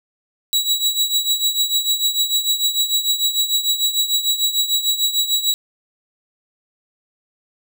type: tone with tremolo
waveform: sawtooth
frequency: 3894 Hz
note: B7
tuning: 25 cents flat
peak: -10 dBFS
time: 0.53-5.54 s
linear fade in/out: 0 ms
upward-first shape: triangle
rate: 6.7 Hz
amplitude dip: 80%
effects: none